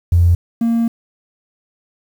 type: tone pair in turn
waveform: triangle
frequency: 86.3 / 231.1 Hz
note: F2 / A#3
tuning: -20 / -15 cents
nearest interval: octave + perfect fourth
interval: 1705 cents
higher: second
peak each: -4 / -10 dBFS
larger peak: first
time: 0.12-0.35 / 0.61-0.88 s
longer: second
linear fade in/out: 5 ms
effects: tanh soft clip ceiling -6 dBFS + 7-bit